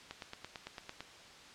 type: click train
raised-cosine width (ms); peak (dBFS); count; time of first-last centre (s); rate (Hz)
0.2; -25; 9; 0.11-1.006; 8.93
effects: white hiss -54 dBFS RMS until 1.54 s + low-pass 5000 Hz 12 dB/octave